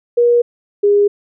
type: tone pair in turn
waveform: sine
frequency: 478.1 / 408.3 Hz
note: A#4 / G#4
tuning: +44 / -29 cents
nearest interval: minor third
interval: 273 cents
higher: first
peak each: -8 dBFS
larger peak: neither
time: 0.17-0.42 / 0.83-1.08 s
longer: neither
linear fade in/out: 10 ms
effects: none